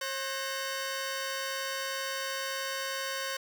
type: tone cluster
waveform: 15% pulse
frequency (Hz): 538 / 1514 / 1847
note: C5 / F#6 / A#6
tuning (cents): +48 / +39 / -16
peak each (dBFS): -29 / -31 / -34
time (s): 0.01-3.37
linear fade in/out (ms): 5
effects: none